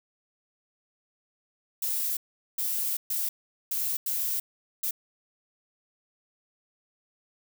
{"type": "noise bursts at uneven times", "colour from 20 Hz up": "violet", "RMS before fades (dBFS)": -29, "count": 6, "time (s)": [[1.82, 2.17], [2.58, 2.97], [3.1, 3.29], [3.71, 3.97], [4.06, 4.4], [4.83, 4.91]], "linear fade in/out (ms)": 5, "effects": []}